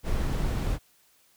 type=noise; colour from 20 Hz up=brown; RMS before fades=-27 dBFS; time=0.03-0.79 s; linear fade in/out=50 ms; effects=white hiss -63 dBFS RMS until 1.36 s